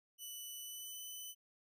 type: tone with pitch glide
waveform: 10% pulse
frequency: 2977 to 3008 Hz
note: F#7 to F#7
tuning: +10 to +28 cents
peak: -38 dBFS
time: 0.18-1.35 s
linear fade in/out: 50 ms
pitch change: +18 cents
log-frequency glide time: 0.62-0.98 s
effects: none